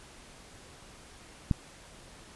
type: click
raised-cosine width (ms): 5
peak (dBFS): -12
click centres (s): 1.512
effects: pink hiss -52 dBFS RMS until 2.35 s + resampled to 24000 Hz